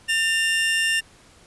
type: tone pair together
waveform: 45% pulse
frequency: 1800 / 2788 Hz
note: A6 / F7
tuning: +39 / -4 cents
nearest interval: minor sixth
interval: 757 cents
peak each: -22 dBFS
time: 0.08-1.01 s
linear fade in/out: 20 ms
effects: pink hiss -52 dBFS RMS until 1.46 s + resampled to 24000 Hz